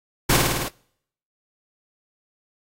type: noise with echo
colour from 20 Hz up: pink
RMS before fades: -17 dBFS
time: 0.29-0.37 s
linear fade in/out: 10 ms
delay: 53 ms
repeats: 6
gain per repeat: -2 dB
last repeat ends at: 0.688 s
effects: noise-tail reverb RT60 0.7 s tail -26 dB re dry + AAC 48 kbps